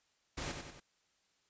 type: noise with echo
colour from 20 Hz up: pink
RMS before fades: -40 dBFS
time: 0.37-0.52 s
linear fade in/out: 10 ms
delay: 94 ms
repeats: 3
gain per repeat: -5 dB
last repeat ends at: 0.802 s
effects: white hiss -75 dBFS RMS until 1.49 s + resampled to 16000 Hz